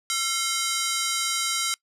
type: ring-modulated tone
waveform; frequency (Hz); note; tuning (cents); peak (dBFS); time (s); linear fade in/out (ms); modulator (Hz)
10% pulse; 1746; A6; -14; -11; 0.1-1.74; 0; 388
effects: noise-tail reverb RT60 0.1 s tail -24 dB re dry + low-pass 10000 Hz 12 dB/octave